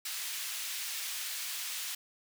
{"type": "high-pass noise", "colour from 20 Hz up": "pink", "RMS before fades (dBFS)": -38, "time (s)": [0.05, 1.95], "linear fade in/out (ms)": 5, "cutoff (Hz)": 2500, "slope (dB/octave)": 12, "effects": []}